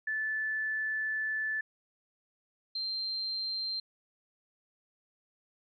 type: tone pair in turn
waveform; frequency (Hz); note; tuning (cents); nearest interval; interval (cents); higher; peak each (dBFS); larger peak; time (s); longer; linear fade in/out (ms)
sine; 1746 / 4153; A6 / C8; -14 / -14; octave + minor third; 1500; second; -30 / -32; first; 0.07-1.61 / 2.75-3.8; first; 5
effects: none